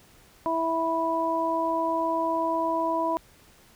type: harmonic tone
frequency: 328.1 Hz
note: E4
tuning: 8 cents flat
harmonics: 1 / 2 / 3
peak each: -30 / -28 / -26 dBFS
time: 0.46-3.17 s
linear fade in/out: 0 ms
effects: pink hiss -56 dBFS RMS until 3.75 s